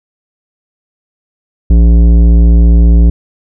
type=tone with tanh clipping; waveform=sine; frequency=57.4 Hz; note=A#1; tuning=26 cents flat; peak=-4 dBFS; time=1.7-3.1 s; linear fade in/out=5 ms; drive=13 dB; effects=none